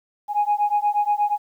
sine beating tone pair, 825 / 833.4 Hz, G#5 / G#5, -12 / +6 cents, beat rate 8.4 Hz, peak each -20 dBFS, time 0.28-1.38 s, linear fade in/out 50 ms, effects tanh soft clip ceiling -12 dBFS + 9-bit

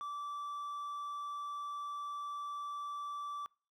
triangle tone, 1162 Hz, D6, 19 cents flat, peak -37 dBFS, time 0.01-3.46 s, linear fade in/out 0 ms, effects noise-tail reverb RT60 0.4 s tail -25 dB re dry

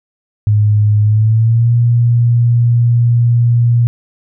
sine tone with pitch glide, 105.3 to 118.88 Hz, G#2 to A#2, +24 to +34 cents, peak -7 dBFS, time 0.47-3.87 s, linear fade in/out 0 ms, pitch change +210 cents, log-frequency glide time 1.02-1.73 s, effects none

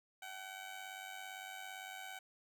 15% pulse tone with amplitude modulation, 758 Hz, F#5, 42 cents sharp, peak -37 dBFS, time 0.22-2.19 s, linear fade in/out 5 ms, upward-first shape sine, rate 97.7 Hz, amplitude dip 60%, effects none

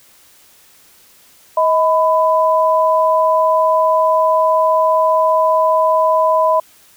sine tone pair together, 635 / 999.9 Hz, D#5 / B5, +35 / +21 cents, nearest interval minor sixth, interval 786 cents, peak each -13 dBFS, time 1.57-6.6 s, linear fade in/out 5 ms, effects white hiss -48 dBFS RMS until 6.96 s

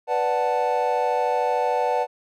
triangle chord, B minor seventh, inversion none, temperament equal, 493.9 / 587.3 / 740 / 880 Hz, B4 / D5 / F#5 / A5, 0 / 0 / 0 / 0 cents, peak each -23 / -25 / -23 / -23 dBFS, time 0.07-2.07 s, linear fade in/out 50 ms, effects none

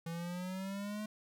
square exponential sweep, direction up, 164.81 to 214.8 Hz, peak -39 dBFS, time 0.06-1.06 s, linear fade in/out 5 ms, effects none

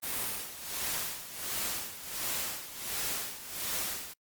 white noise with tremolo, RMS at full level -33 dBFS, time 0.02-4.14 s, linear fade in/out 20 ms, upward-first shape sine, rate 1.4 Hz, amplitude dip 75%, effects noise-tail reverb RT60 0.1 s tail -25 dB re dry + Opus 32 kbps

